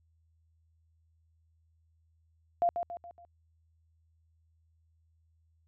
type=tone with echo; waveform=sine; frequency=693 Hz; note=F5; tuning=14 cents flat; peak=-23 dBFS; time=2.62-2.69 s; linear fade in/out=0 ms; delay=140 ms; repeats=4; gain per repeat=-7 dB; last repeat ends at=3.25 s; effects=added 81 Hz sine -66 dBFS peak until 5.67 s